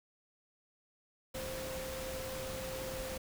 sine tone in noise, 523 Hz, C5, 1 cent flat, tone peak -41 dBFS, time 1.34-3.18 s, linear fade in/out 10 ms, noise pink, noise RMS -43 dBFS, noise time 1.34-3.18 s, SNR -1 dB, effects none

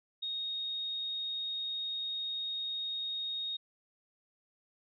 sine tone, 3729 Hz, A#7, in tune, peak -34 dBFS, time 0.22-3.57 s, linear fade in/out 10 ms, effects none

